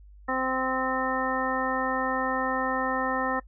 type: harmonic tone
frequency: 260 Hz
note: C4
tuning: 11 cents flat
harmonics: 1 / 2 / 3 / 4 / 5 / 7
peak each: -32 / -32 / -32 / -32 / -32 / -32 dBFS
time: 0.28-3.4 s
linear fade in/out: 10 ms
effects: noise-tail reverb RT60 0.1 s tail -22 dB re dry + added 50 Hz sine -47 dBFS peak until 3.47 s